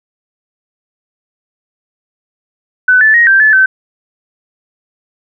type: tone with pitch steps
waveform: sine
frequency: 1503 / 1748 / 1879 / 1575 / 1732 / 1537 Hz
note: F#6 / A6 / A#6 / G6 / A6 / G6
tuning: +27 / -12 / +13 / +8 / -28 / -35 cents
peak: -4 dBFS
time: 2.88-3.66 s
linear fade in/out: 5 ms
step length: 130 ms
effects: none